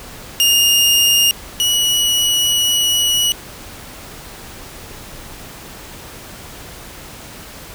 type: tone pair in turn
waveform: sawtooth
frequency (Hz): 2833 / 2926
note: F7 / F#7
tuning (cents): +24 / -20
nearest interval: minor second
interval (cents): 56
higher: second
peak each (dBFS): -7 / -10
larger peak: first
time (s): 0.4-1.31 / 1.6-3.32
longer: second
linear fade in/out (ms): 0
effects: pink hiss -35 dBFS RMS until 7.74 s